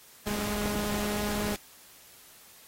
sawtooth tone, 207.7 Hz, G#3, in tune, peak -27 dBFS, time 0.26-1.55 s, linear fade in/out 10 ms
pink noise, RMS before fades -36 dBFS, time 0.27-1.56 s, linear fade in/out 0 ms
clicks, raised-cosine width 2 ms, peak -23 dBFS, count 2, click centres 0.659 / 0.755 s
effects white hiss -54 dBFS RMS until 2.67 s + AAC 48 kbps

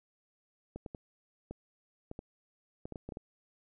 clicks, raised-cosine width 2 ms, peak -28 dBFS, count 12, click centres 0.76 / 0.862 / 0.948 / 1.51 / 2.114 / 2.191 / 2.855 / 2.923 / 2.958 / 3.09 / 3.122 / 3.171 s, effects none

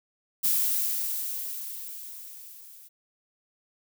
violet noise with level ramp, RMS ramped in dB -23 to -50 dBFS, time 0.43-2.89 s, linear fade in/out 20 ms, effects none

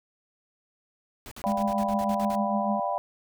pink noise bursts, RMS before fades -42 dBFS, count 11, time 1.26-2.354 s, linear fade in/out 0 ms, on 54 ms, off 50 ms
sine chord, G dominant seventh, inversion second, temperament equal, 587.3 / 698.5 / 784 / 987.8 Hz, D5 / F5 / G5 / B5, 0 / 0 / 0 / 0 cents, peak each -31 dBFS, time 1.44-2.98 s, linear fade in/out 0 ms
sine tone with tremolo, 207.7 Hz, G#3, in tune, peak -24 dBFS, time 1.46-2.8 s, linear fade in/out 5 ms, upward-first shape triangle, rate 6.6 Hz, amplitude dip 70%
effects none

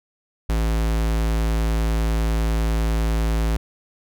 square tone, 55 Hz, A1, in tune, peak -19 dBFS, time 0.49-3.57 s, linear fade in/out 5 ms, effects none

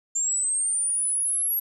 sine linear sweep, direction up, 7240 to 11570 Hz, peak -22 dBFS, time 0.15-1.6 s, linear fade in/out 10 ms, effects none

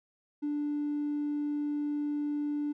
triangle tone, 293.7 Hz, D4, in tune, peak -26 dBFS, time 0.42-2.73 s, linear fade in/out 20 ms, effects tanh soft clip ceiling -26 dBFS

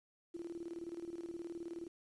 sine tone with tremolo, 340 Hz, F4, 46 cents flat, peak -40 dBFS, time 0.34-1.88 s, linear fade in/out 10 ms, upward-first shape square, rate 19 Hz, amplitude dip 70%, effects resampled to 22050 Hz + 11-bit

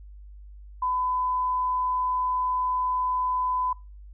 sine tone, 1006 Hz, B5, 32 cents sharp, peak -23 dBFS, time 0.82-3.73 s, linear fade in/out 5 ms, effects noise-tail reverb RT60 0.3 s tail -24 dB re dry + added 50 Hz sine -42 dBFS peak until 4.13 s

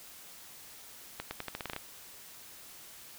accelerating click train, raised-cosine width 0.3 ms, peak -20 dBFS, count 10, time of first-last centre 1.2-1.763 s, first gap 110 ms, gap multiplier 0.85, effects white hiss -51 dBFS RMS until 3.18 s

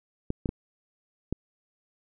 clicks, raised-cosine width 3 ms, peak -15 dBFS, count 4, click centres 0.304 / 0.458 / 0.491 / 1.326 s, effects none

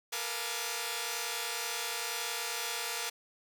5% pulse tone cluster, 452.6 / 483.1 / 698 / 846 / 1184 Hz, A4 / B4 / F5 / G#5 / D6, +49 / -38 / -1 / +32 / +14 cents, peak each -29 dBFS, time 0.12-3.1 s, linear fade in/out 10 ms, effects none

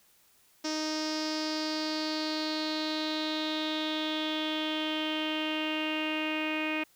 sawtooth tone with low-pass filter sweep, 310.4 Hz, D#4, 4 cents flat, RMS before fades -32 dBFS, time 0.64-6.84 s, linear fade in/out 10 ms, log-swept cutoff 5500 to 2500 Hz, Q 6.5, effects white hiss -64 dBFS RMS until 6.95 s

